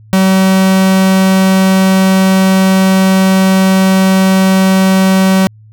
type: tone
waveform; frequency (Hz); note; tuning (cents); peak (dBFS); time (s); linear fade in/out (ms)
45% pulse; 190; F#3; +46; -6; 0.13-5.47; 0
effects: added 108 Hz sine -36 dBFS peak until 5.72 s